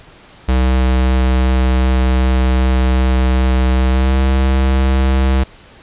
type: tone with pitch glide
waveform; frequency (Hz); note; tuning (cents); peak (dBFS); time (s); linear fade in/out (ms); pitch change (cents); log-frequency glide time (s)
square; 64.1 to 65.86; C2 to C2; -35 to +12; -11; 0.48-5.44; 10; +47; 3.88-4.15
effects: pink hiss -42 dBFS RMS until 5.82 s + resampled to 8000 Hz